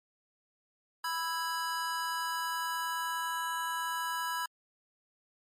square chord, E major, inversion second, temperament just, 988.9 / 1318.5 / 1648.1 Hz, B5 / E6 / G#6, +2 / 0 / -14 cents, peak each -35 / -40 / -38 dBFS, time 1.04-4.46 s, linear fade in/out 5 ms, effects MP3 64 kbps

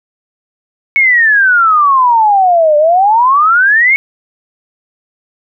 sine exponential two-way sweep, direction down then up, 2223 to 586 to 2223 Hz, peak -5 dBFS, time 0.96-3.96 s, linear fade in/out 0 ms, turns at 2.77 s, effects none

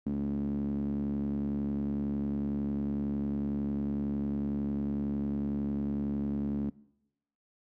sawtooth tone with band-pass filter, 71 Hz, C#2, 42 cents sharp, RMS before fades -32 dBFS, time 0.06-6.7 s, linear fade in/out 5 ms, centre 240 Hz, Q 7.5, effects noise-tail reverb RT60 0.9 s tail -22 dB re dry

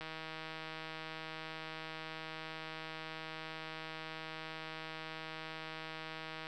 click train, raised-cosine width 0.3 ms, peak -28 dBFS, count 1028, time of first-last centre 0.01-6.469 s, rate 159 Hz, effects none

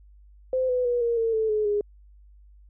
sine tone with pitch steps, 516 / 499.9 / 484.2 / 469.1 / 454.4 / 440.2 / 426.4 / 413.1 Hz, C5 / B4 / B4 / A#4 / A#4 / A4 / G#4 / G#4, -24 / +21 / -34 / +11 / -44 / +1 / +46 / -9 cents, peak -21 dBFS, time 0.53-1.81 s, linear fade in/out 2 ms, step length 160 ms, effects added 50 Hz sine -49 dBFS peak until 2.69 s

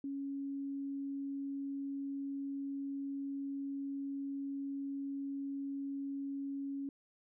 sine tone, 277.2 Hz, C#4, in tune, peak -37 dBFS, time 0.04-6.89 s, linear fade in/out 2 ms, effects none

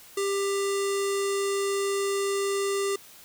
square tone with low-pass filter, 396.6 Hz, G4, 20 cents sharp, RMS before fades -27 dBFS, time 0.17-2.96 s, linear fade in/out 5 ms, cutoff 8700 Hz, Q 2.6, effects white hiss -50 dBFS RMS until 3.24 s

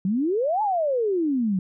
sine exponential two-way sweep, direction up then down, 179 to 880 to 179 Hz, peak -20 dBFS, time 0.05-1.59 s, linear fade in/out 2 ms, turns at 0.62 s, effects none

